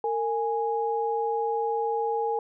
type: tone pair together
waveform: sine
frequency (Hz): 456.8 / 829.6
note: A#4 / G#5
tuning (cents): -35 / -2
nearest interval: minor seventh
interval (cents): 1033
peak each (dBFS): -27 / -27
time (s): 0.04-2.39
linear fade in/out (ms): 2
effects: none